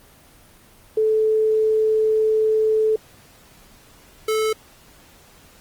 sine / square tone pair in turn, 435.9 / 435.9 Hz, A4 / A4, -16 / -16 cents, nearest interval unison, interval 0 cents, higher neither, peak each -15 / -19 dBFS, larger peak first, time 0.97-2.96 / 4.28-4.53 s, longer first, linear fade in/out 5 ms, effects pink hiss -50 dBFS RMS until 5.6 s + Opus 24 kbps

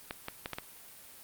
clicks, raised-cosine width 0.3 ms, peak -19 dBFS, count 5, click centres 0.109 / 0.284 / 0.459 / 0.533 / 0.585 s, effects white hiss -52 dBFS RMS until 1.23 s + Opus 32 kbps

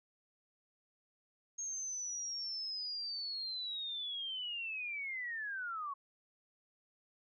sine linear sweep, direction down, 6520 to 1087 Hz, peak -38 dBFS, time 1.58-5.94 s, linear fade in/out 10 ms, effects none

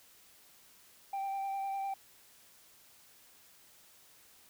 sine tone with vibrato, 784 Hz, G5, in tune, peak -31 dBFS, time 1.13-1.94 s, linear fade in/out 5 ms, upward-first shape square, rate 9.9 Hz, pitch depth 13 cents each way, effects tanh soft clip ceiling -33 dBFS + white hiss -61 dBFS RMS until 4.49 s

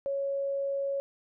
sine tone, 554 Hz, C#5, 1 cent flat, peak -28 dBFS, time 0.06-1 s, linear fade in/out 0 ms, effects none

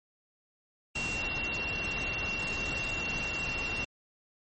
sine tone in noise, 2743 Hz, F7, 32 cents flat, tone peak -32 dBFS, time 0.95-3.85 s, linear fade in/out 10 ms, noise pink, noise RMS -37 dBFS, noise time 0.95-3.85 s, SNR +2 dB, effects MP3 32 kbps

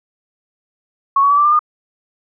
sine tone with pitch steps, 1104 / 1125.9 / 1148.2 / 1171 / 1194.2 / 1217.9 Hz, C#6 / C#6 / D6 / D6 / D6 / D#6, -7 / +27 / -39 / -5 / +29 / -37 cents, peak -9 dBFS, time 1.16-1.592 s, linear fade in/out 5 ms, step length 72 ms, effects none

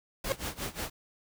40% pulse tone with exponential growth, 542 Hz, C#5, 39 cents flat, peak -22 dBFS, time 0.24-0.32 s, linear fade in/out 0 ms, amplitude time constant 17 ms
pink noise with tremolo, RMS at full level -34 dBFS, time 0.24-0.9 s, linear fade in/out 5 ms, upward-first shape sine, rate 5.6 Hz, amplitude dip 90%
effects none

